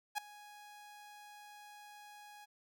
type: tone with ADSR envelope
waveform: sawtooth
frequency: 830.6 Hz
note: G#5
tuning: in tune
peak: -28 dBFS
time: 0.15-2.46 s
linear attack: 30 ms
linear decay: 5 ms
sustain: -21 dB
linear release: 22 ms
effects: none